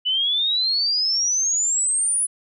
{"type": "exponential sweep", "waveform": "sine", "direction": "up", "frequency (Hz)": [2960, 10060], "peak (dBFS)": -18, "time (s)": [0.05, 2.27], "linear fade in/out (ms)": 20, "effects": []}